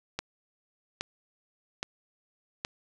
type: click train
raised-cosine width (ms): 0.2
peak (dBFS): -14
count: 4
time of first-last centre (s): 0.19-2.649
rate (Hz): 1.22
effects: none